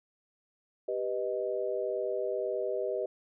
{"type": "chord", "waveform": "sine", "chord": "G augmented", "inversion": "none", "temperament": "equal", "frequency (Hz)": [392, 493.9, 622.3], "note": ["G4", "B4", "D#5"], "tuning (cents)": [0, 0, 0], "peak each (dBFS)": -34, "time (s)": [0.88, 3.06], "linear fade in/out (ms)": 5, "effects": []}